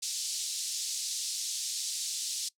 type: band-pass noise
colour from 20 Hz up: pink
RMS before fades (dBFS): -35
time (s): 0.02-2.49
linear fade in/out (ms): 10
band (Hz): 4200 to 9000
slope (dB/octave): 24
effects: noise-tail reverb RT60 0.1 s tail -21 dB re dry

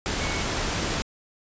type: tone in noise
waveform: sine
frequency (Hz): 2217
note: C#7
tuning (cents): 0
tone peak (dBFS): -34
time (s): 0.21-0.41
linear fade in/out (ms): 0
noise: pink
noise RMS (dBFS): -27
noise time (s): 0.06-1.02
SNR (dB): -10
effects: resampled to 16000 Hz

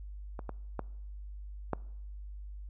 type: clicks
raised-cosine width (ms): 1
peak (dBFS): -26 / -24 / -20 / -16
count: 4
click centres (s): 0.392 / 0.493 / 0.793 / 1.733
effects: noise-tail reverb RT60 0.8 s tail -23 dB re dry + added 50 Hz sine -41 dBFS peak until 2.69 s

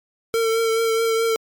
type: tone with vibrato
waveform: square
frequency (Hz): 452.6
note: A4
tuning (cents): +49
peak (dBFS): -18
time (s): 0.34-1.36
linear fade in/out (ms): 0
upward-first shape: triangle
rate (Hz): 4.7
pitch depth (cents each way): 26
effects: MP3 96 kbps

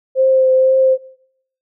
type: tone with vibrato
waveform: sine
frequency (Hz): 523.3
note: C5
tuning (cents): 0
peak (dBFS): -9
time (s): 0.15-0.98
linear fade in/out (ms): 50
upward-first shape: triangle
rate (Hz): 2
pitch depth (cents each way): 16
effects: noise-tail reverb RT60 0.8 s tail -23 dB re dry

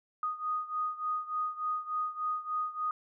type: beating tone pair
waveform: sine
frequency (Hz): 1240 / 1243.4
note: D#6 / D#6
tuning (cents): -6 / -2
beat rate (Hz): 3.4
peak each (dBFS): -33 / -36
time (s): 0.23-2.91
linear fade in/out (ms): 2
effects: none

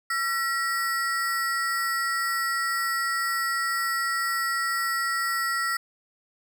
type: ring-modulated tone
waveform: square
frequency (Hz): 1634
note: G#6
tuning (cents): -29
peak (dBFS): -22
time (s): 0.1-5.77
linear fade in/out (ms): 5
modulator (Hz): 283
effects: none

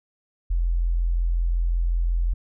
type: tone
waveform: sine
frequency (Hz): 42.74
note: F1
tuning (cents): -37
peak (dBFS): -19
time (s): 0.5-2.34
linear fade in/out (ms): 10
effects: none

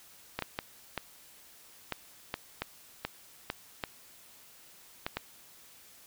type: clicks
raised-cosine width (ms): 0.3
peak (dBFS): -16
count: 12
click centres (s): 0.39 / 0.423 / 0.589 / 0.977 / 1.923 / 2.341 / 2.62 / 3.05 / 3.501 / 3.838 / 5.065 / 5.17
effects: white hiss -56 dBFS RMS until 6.06 s

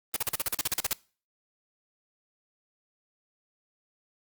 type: noise bursts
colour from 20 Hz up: white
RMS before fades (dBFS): -27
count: 13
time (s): 0.14-0.931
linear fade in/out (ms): 2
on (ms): 23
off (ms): 41
effects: noise-tail reverb RT60 0.4 s tail -23 dB re dry + Opus 32 kbps

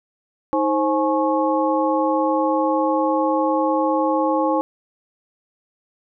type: tone cluster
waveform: sine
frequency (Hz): 315.5 / 529 / 845 / 1095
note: D#4 / C5 / G#5 / C#6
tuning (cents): +24 / +19 / +30 / -22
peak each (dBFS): -21 / -21 / -22 / -25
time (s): 0.53-4.61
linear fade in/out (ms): 0
effects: none

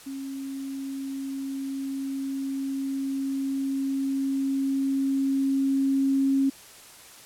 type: tone with level ramp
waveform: sine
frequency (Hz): 271.6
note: C#4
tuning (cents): -35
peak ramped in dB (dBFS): -32 to -19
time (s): 0.06-6.5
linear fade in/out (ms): 10
effects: white hiss -48 dBFS RMS until 7.25 s + low-pass 12000 Hz 12 dB/octave

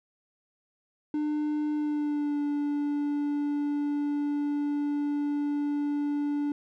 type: tone with pitch glide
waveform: triangle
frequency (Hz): 300 to 290.6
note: D4 to D4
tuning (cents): +37 to -18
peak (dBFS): -24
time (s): 1.14-6.52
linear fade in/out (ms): 2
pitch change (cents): -55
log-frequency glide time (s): 1.74-2.39
effects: none

